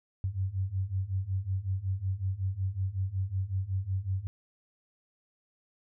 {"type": "beating tone pair", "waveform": "sine", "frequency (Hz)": [92.5, 97.9], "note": ["F#2", "G2"], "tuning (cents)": [0, -2], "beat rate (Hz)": 5.4, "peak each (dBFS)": [-33, -31], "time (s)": [0.24, 4.27], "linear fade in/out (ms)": 0, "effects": []}